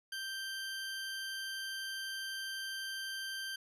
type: tone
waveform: 20% pulse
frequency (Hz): 1568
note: G6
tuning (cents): 0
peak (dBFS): -34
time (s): 0.12-3.56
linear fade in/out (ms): 5
effects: resampled to 32000 Hz